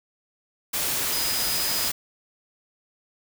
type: tone in noise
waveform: sine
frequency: 4978 Hz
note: D#8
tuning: in tune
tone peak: -29 dBFS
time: 1.12-1.89 s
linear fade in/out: 10 ms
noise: white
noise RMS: -26 dBFS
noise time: 0.73-1.92 s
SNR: -6 dB
effects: none